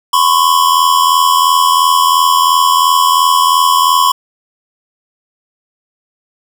square tone pair together, 1010 / 1092.9 Hz, B5 / C#6, +39 / -25 cents, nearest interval minor second, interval 136 cents, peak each -11 dBFS, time 0.13-4.12 s, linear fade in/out 5 ms, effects none

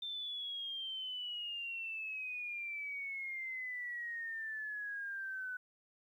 sine exponential sweep, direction down, 3587 to 1489 Hz, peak -39 dBFS, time 0.02-5.57 s, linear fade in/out 5 ms, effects 12-bit

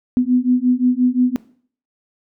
sine beating tone pair, 246.9 / 252.6 Hz, B3 / B3, 0 / +39 cents, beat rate 5.7 Hz, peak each -16 dBFS, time 0.17-1.36 s, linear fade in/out 0 ms, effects noise-tail reverb RT60 0.5 s tail -18 dB re dry

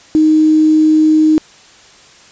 sine tone with quantisation, 311.1 Hz, D#4, in tune, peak -6 dBFS, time 0.15-1.38 s, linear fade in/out 0 ms, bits 5, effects white hiss -42 dBFS RMS until 2.31 s + resampled to 16000 Hz

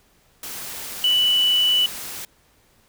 sine tone in noise, 2968 Hz, F#7, 5 cents sharp, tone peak -15 dBFS, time 1.04-1.86 s, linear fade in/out 2 ms, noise white, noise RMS -33 dBFS, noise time 0.43-2.25 s, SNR +15 dB, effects pink hiss -59 dBFS RMS until 2.88 s

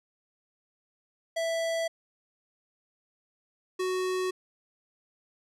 square tone pair in turn, 660 / 370.4 Hz, E5 / F#4, +2 / +2 cents, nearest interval minor seventh, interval 1000 cents, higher first, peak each -28 dBFS, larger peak neither, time 1.36-1.88 / 3.79-4.31 s, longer neither, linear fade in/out 10 ms, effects low-pass 10000 Hz 12 dB/octave

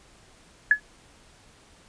sine tone with exponential decay, 1701 Hz, G#6, 41 cents sharp, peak -10 dBFS, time 0.71-0.8 s, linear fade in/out 2 ms, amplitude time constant 19 ms, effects pink hiss -55 dBFS RMS until 1.88 s + resampled to 22050 Hz

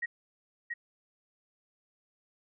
sine tone with echo, 1891 Hz, A#6, 24 cents sharp, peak -30 dBFS, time 0.02-0.06 s, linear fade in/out 10 ms, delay 680 ms, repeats 1, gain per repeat -3 dB, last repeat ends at 0.74 s, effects none

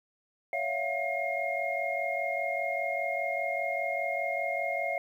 sine tone cluster, 562 / 667 / 712 / 2138 Hz, C#5 / E5 / F5 / C7, +24 / +20 / +33 / +37 cents, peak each -36 / -33 / -35 / -33 dBFS, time 0.53-4.98 s, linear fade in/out 2 ms, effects 10-bit

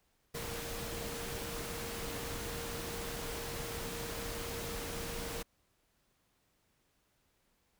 sine tone in noise, 466.2 Hz, A#4, in tune, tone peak -45 dBFS, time 0.34-5.43 s, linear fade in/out 10 ms, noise pink, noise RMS -41 dBFS, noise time 0.34-5.43 s, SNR -7 dB, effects pink hiss -75 dBFS RMS until 7.79 s

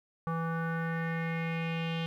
square tone with low-pass filter sweep, 164.81 Hz, E3, in tune, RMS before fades -33 dBFS, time 0.27-2.06 s, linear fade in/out 0 ms, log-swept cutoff 1200 to 3100 Hz, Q 4.3, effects 11-bit

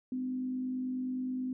sine tone with frequency modulation, 255.4 Hz, C4, 42 cents flat, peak -32 dBFS, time 0.12-1.53 s, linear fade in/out 2 ms, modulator 49.4 Hz, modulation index 0.26, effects none

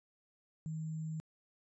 sine tone with sample-and-hold, 158 Hz, D#3, 27 cents sharp, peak -37 dBFS, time 0.66-1.2 s, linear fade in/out 0 ms, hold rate 7350 Hz, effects resampled to 22050 Hz

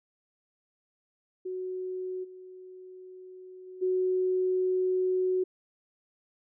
sine tone with level steps, 370 Hz, F#4, in tune, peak -32 / -44 / -42 / -24 dBFS, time 1.45-5.44 s, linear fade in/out 10 ms, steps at 2.23 / 3.66 / 3.81 s, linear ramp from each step 20 ms, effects none

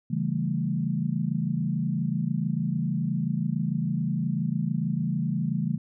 sine chord, A dominant seventh, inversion first, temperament equal with one note detuned, 138.59 / 164.81 / 196 / 223.1 Hz, C#3 / E3 / G3 / A3, 0 / 0 / 0 / +24 cents, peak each -30 / -28 / -31 / -31 dBFS, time 0.1-5.78 s, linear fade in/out 10 ms, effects none

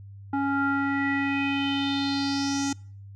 square tone with low-pass filter sweep, 277.9 Hz, C#4, 4 cents sharp, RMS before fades -26 dBFS, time 0.33-2.73 s, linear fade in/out 5 ms, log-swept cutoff 1100 to 6700 Hz, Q 5.4, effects noise-tail reverb RT60 0.5 s tail -25 dB re dry + added 99 Hz sine -41 dBFS peak until 3.15 s

